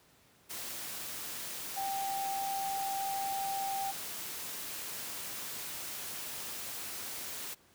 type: tone in noise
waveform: sine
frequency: 784 Hz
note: G5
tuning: in tune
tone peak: -33 dBFS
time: 1.76-3.92 s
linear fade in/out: 20 ms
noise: white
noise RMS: -41 dBFS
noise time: 0.49-7.55 s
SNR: +5 dB
effects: pink hiss -64 dBFS RMS until 7.74 s + high-pass 80 Hz 12 dB/octave